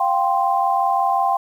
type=chord; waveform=sine; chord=F suspended second; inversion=none; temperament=equal; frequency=698.5 / 784 / 1046.5 Hz; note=F5 / G5 / C6; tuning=0 / 0 / 0 cents; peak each=-22 / -18 / -21 dBFS; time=0-1.37 s; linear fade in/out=5 ms; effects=8-bit